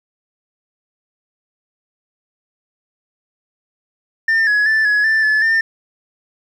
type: tone with pitch steps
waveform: sine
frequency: 1802 / 1683 / 1760 / 1685 / 1769 / 1727 / 1802 Hz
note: A6 / G#6 / A6 / G#6 / A6 / A6 / A6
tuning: +41 / +23 / 0 / +25 / +9 / -33 / +41 cents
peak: -9 dBFS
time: 4.28-5.61 s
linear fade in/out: 5 ms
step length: 190 ms
effects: tanh soft clip ceiling -11 dBFS + 8-bit